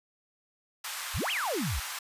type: high-pass noise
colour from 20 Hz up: pink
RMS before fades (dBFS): -37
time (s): 0.84-1.99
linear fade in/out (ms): 5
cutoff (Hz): 950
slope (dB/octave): 24
type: exponential two-way sweep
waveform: sine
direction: up then down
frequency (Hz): 51 to 3322 to 51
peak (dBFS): -29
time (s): 1.14-1.8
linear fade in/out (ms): 10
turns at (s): 1.31
effects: resampled to 32000 Hz